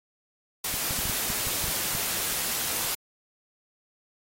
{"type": "noise", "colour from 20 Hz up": "white", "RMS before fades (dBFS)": -29, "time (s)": [0.64, 2.95], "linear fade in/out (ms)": 5}
{"type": "clicks", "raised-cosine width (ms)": 5, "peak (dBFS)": -25, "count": 10, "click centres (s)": [0.741, 0.909, 0.989, 1.055, 1.097, 1.302, 1.47, 1.642, 1.682, 1.951]}
{"effects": ["AAC 48 kbps"]}